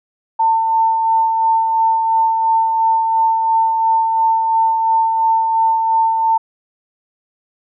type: tone with tremolo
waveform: sine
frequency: 898 Hz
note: A5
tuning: 35 cents sharp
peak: -10 dBFS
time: 0.39-6.38 s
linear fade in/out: 10 ms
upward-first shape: sine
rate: 2.9 Hz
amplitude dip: 35%
effects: none